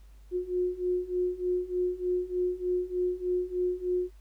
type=beating tone pair; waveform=sine; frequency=358.9 / 362.2 Hz; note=F4 / F#4; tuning=+47 / -37 cents; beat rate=3.3 Hz; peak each=-31 / -29 dBFS; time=0.31-4.11 s; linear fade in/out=50 ms; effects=added 50 Hz sine -49 dBFS peak until 4.2 s + pink hiss -67 dBFS RMS until 4.2 s